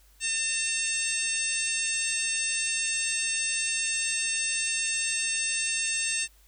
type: harmonic tone with a mistuned harmonic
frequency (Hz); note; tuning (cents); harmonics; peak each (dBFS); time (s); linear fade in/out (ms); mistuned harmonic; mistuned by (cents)
901; A5; +41; 2 / 3 / 4 / 5 / 6 / 7 / 8 / 9; -37 / -31 / -37 / -39 / -39 / -35 / -42 / -30; 0.2-6.28; 50; 4; +15
effects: added 50 Hz sine -57 dBFS peak until 6.47 s + white hiss -62 dBFS RMS until 6.47 s